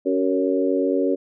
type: harmonic tone with a mistuned harmonic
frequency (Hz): 93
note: F#2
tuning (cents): +9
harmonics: 3 / 4 / 5 / 6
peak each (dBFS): -22 / -23 / -24 / -25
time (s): 0.05-1.16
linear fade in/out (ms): 20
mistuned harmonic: 4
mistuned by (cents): +21
effects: none